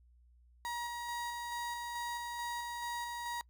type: tone with tremolo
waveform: 35% pulse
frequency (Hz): 952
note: A#5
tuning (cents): +36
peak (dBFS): -35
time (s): 0.65-3.41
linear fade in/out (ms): 0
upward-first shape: square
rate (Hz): 2.3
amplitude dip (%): 25
effects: noise-tail reverb RT60 0.1 s tail -25 dB re dry + added 60 Hz sine -61 dBFS peak until 3.49 s